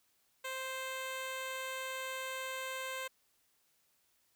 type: tone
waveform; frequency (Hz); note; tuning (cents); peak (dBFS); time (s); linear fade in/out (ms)
10% pulse; 523.3; C5; 0; -30; 0.44-3.08; 10
effects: white hiss -74 dBFS RMS until 4.35 s